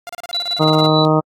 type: tone bursts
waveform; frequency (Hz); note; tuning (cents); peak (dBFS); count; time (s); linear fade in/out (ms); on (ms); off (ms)
sawtooth; 698.5; F5; 0; -23; 15; 0.07-0.863; 0; 23; 32
type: tone with tremolo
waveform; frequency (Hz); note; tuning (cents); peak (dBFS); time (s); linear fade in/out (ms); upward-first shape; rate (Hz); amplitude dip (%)
sine; 3951; B7; 0; -16; 0.33-1.05; 0; triangle; 6.4; 65
type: harmonic tone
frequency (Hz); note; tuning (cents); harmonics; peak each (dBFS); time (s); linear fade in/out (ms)
155.56; D#3; 0; 1 / 2 / 3 / 4 / 5 / 6 / 7 / 8; -16 / -17 / -19 / -18 / -23 / -23 / -26 / -21; 0.59-1.21; 20
effects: AAC 48 kbps